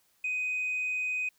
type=tone; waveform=sine; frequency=2503 Hz; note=D#7; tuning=10 cents sharp; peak=-27 dBFS; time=0.24-1.29 s; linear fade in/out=5 ms; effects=tanh soft clip ceiling -26 dBFS + white hiss -69 dBFS RMS until 1.38 s